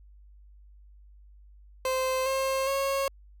30% pulse tone with pitch steps, 520 / 533.4 / 547.1 Hz, C5 / C5 / C#5, -11 / +33 / -23 cents, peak -23 dBFS, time 1.85-3.08 s, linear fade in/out 2 ms, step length 410 ms, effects added 50 Hz sine -50 dBFS peak until 3.4 s

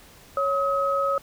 sine tone pair together, 554.4 / 1273.7 Hz, C#5 / D#6, 0 / +40 cents, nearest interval octave + major second, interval 1440 cents, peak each -24 / -23 dBFS, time 0.37-1.18 s, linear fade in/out 2 ms, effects pink hiss -50 dBFS RMS until 1.22 s

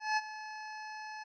25% pulse tone with ADSR envelope, 859 Hz, A5, 42 cents flat, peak -23 dBFS, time 0-1.24 s, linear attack 170 ms, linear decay 34 ms, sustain -15 dB, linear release 15 ms, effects resampled to 16000 Hz

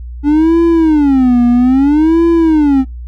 triangle tone with vibrato, 284.6 Hz, C#4, 46 cents sharp, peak -4 dBFS, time 0.23-2.85 s, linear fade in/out 50 ms, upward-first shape sine, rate 0.61 Hz, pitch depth 290 cents each way, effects noise-tail reverb RT60 0.2 s tail -25 dB re dry + added 60 Hz sine -23 dBFS peak until 3.07 s

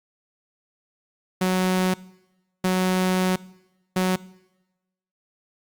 sawtooth tone bursts at uneven times, 185 Hz, F#3, in tune, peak -15 dBFS, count 3, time 1.41-1.94 / 2.64-3.36 / 3.96-4.16 s, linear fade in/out 5 ms, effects noise-tail reverb RT60 1.0 s tail -21 dB re dry + Opus 48 kbps

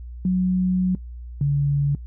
sine tone pair in turn, 184 / 142.43 Hz, F#3 / C#3, -9 / +47 cents, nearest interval major third, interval 444 cents, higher first, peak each -17 dBFS, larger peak neither, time 0.25-0.95 / 1.41-1.95 s, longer first, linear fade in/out 2 ms, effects noise-tail reverb RT60 0.1 s tail -21 dB re dry + added 60 Hz sine -33 dBFS peak until 2.06 s

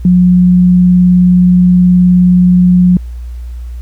sine tone with vibrato, 180 Hz, F#3, 47 cents flat, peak -3 dBFS, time 0.05-2.97 s, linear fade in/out 2 ms, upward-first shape triangle, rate 19 Hz, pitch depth 10 cents each way, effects added 60 Hz sine -20 dBFS peak until 3.81 s + pink hiss -48 dBFS RMS until 3.81 s

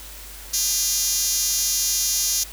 5% pulse tone with high-pass filter, 403.7 Hz, G#4, 49 cents flat, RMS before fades -22 dBFS, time 0.53-2.44 s, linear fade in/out 10 ms, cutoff 6800 Hz, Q 3.9, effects added 50 Hz sine -41 dBFS peak until 2.52 s + white hiss -40 dBFS RMS until 2.52 s

